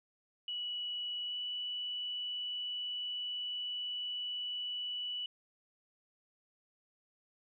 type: tone with pitch glide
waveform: sine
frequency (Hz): 2939 to 2958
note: F#7 to F#7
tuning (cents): -12 to -1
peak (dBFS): -36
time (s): 0.48-5.26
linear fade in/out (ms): 2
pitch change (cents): +11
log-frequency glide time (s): 1.26-1.35
effects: none